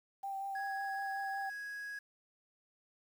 sine tone with vibrato, 784 Hz, G5, in tune, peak -37 dBFS, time 0.23-1.5 s, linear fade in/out 10 ms, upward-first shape sine, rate 5.4 Hz, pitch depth 15 cents each way
triangle tone, 1661.2 Hz, G#6, in tune, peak -39 dBFS, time 0.55-1.99 s, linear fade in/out 5 ms
effects 10-bit

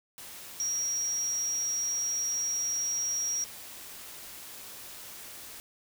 sine tone in noise, 5670 Hz, F8, 25 cents sharp, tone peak -28 dBFS, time 0.6-3.44 s, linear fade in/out 0 ms, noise white, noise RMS -45 dBFS, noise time 0.18-5.6 s, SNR +14 dB, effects none

